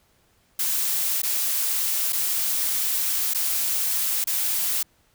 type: noise with dropouts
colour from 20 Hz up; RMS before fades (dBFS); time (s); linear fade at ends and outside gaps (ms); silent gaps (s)
blue; -24; 0.59-4.83; 5; 1.22-1.232 / 2.125-2.129 / 3.337-3.346 / 4.242-4.271
effects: pink hiss -63 dBFS RMS until 5.14 s